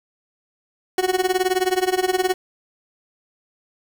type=tone with tremolo; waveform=30% pulse; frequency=370 Hz; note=F#4; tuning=in tune; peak=-12 dBFS; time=0.98-2.34 s; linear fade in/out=2 ms; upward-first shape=sine; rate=19 Hz; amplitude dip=90%; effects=7-bit